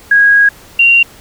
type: tone pair in turn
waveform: sine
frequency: 1646 / 2761 Hz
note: G#6 / F7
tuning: -16 / -20 cents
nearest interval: major sixth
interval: 896 cents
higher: second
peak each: -4 dBFS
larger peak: neither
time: 0.11-0.49 / 0.79-1.03 s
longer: first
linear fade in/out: 5 ms
effects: pink hiss -39 dBFS RMS until 1.2 s